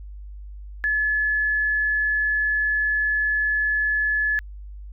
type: tone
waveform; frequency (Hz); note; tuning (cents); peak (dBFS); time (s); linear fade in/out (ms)
sine; 1715; A6; -45; -19; 0.84-4.39; 0
effects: added 50 Hz sine -35 dBFS peak until 4.92 s